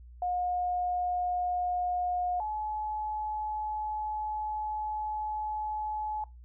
sine tone pair in turn, 718 / 853.9 Hz, F5 / G#5, +48 / +48 cents, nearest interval minor third, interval 300 cents, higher second, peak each -28 / -31 dBFS, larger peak first, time 0.22-2.4 / 2.4-6.24 s, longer second, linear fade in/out 2 ms, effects noise-tail reverb RT60 0.2 s tail -20 dB re dry + added 60 Hz sine -47 dBFS peak until 6.44 s

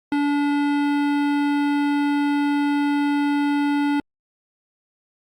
sine tone with hard clipping, 288.1 Hz, D4, 33 cents flat, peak -20 dBFS, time 0.12-4 s, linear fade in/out 2 ms, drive 17 dB, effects Opus 48 kbps

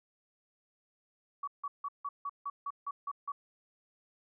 sine tone bursts, 1132 Hz, C#6, 36 cents sharp, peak -34 dBFS, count 10, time 1.43-3.32 s, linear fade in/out 5 ms, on 45 ms, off 160 ms, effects none

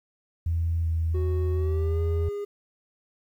sine tone with vibrato, 82.41 Hz, E2, in tune, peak -22 dBFS, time 0.46-2.29 s, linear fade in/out 5 ms, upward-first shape square, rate 1.3 Hz, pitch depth 16 cents each way
triangle tone with pitch glide, 370 to 408.2 Hz, F#4 to G#4, 0 to -30 cents, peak -27 dBFS, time 1.14-2.45 s, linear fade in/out 10 ms, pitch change +170 cents, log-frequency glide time 1.53-2 s
effects tanh soft clip ceiling -16 dBFS + 10-bit

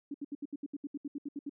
sine tone bursts, 286.5 Hz, D4, 43 cents flat, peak -35 dBFS, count 14, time 0.11-1.495 s, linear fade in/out 5 ms, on 33 ms, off 71 ms, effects none

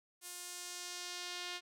sawtooth tone with band-pass filter sweep, 355.4 Hz, F4, 30 cents sharp, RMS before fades -45 dBFS, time 0.21-1.61 s, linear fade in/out 50 ms, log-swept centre 10000 to 3500 Hz, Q 1.2, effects none

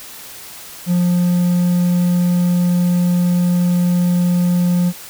triangle tone, 176.7 Hz, F3, 21 cents sharp, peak -10 dBFS, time 0.86-4.93 s, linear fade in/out 50 ms, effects white hiss -35 dBFS RMS until 5.09 s

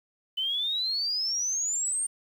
sine exponential sweep, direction up, 3003 to 8870 Hz, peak -26 dBFS, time 0.37-2.07 s, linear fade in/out 10 ms, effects 9-bit

